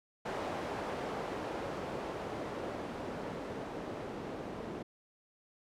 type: noise with low-pass filter sweep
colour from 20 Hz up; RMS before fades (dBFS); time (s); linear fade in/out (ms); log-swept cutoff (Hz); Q
blue; -40; 0.25-4.83; 10; 620 to 380; 0.86
effects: none